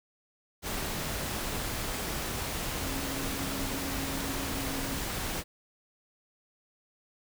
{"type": "tone in noise", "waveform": "sine", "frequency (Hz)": 272, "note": "C#4", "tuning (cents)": -33, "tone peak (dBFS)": -38, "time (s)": [2.79, 5.01], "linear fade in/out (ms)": 50, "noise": "pink", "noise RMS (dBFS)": -34, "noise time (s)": [0.62, 5.44], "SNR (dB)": -7, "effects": []}